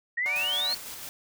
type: exponential sweep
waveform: sine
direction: up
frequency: 1851 to 4436 Hz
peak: -25 dBFS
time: 0.17-0.75 s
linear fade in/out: 10 ms
type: chord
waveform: 20% pulse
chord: D augmented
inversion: none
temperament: equal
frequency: 587.3 / 740 / 932.3 Hz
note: D5 / F#5 / A#5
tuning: 0 / 0 / 0 cents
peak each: -36 / -35 / -37 dBFS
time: 0.26-0.73 s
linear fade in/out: 0 ms
type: noise with tremolo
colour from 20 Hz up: white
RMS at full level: -39 dBFS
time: 0.36-1.09 s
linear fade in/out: 0 ms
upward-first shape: square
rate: 6 Hz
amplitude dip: 25%
effects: none